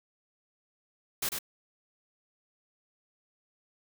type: noise with echo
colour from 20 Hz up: white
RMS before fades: -31 dBFS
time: 1.22-1.29 s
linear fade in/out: 5 ms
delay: 98 ms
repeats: 1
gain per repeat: -4 dB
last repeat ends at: 1.388 s
effects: none